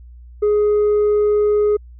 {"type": "tone with tanh clipping", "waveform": "triangle", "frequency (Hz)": 417.7, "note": "G#4", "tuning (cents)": 10, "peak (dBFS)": -13, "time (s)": [0.42, 1.77], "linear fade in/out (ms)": 10, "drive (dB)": 7, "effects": ["added 60 Hz sine -37 dBFS peak until 1.99 s"]}